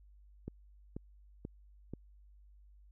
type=click train; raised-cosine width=3 ms; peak=-28 dBFS; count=4; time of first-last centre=0.48-1.936 s; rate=2.06 Hz; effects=added 50 Hz sine -57 dBFS peak until 2.91 s